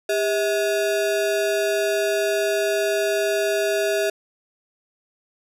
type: ring-modulated tone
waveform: square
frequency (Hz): 523.3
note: C5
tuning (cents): 0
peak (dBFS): -17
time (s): 0.09-4.1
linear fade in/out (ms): 5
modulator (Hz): 121
effects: resampled to 32000 Hz + 9-bit